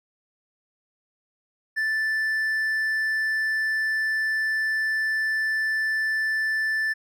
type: tone with hard clipping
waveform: triangle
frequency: 1760 Hz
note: A6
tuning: in tune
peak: -23 dBFS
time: 1.76-6.94 s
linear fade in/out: 20 ms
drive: 6 dB
effects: none